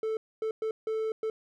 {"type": "tone bursts at uneven times", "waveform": "triangle", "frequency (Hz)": 440, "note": "A4", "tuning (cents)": 0, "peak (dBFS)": -26, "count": 5, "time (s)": [[0.03, 0.17], [0.42, 0.51], [0.62, 0.71], [0.87, 1.12], [1.23, 1.3]], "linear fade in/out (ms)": 2, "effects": []}